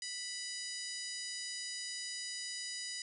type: harmonic tone with a mistuned harmonic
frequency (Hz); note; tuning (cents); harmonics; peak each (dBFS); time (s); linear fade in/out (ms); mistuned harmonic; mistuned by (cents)
987; B5; -1; 2 / 3 / 4 / 5 / 6 / 7 / 8 / 9 / 10; -48 / -51 / -51 / -43 / -52 / -47 / -55 / -50 / -57; 0.02-3.02; 2; 4; -26
effects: none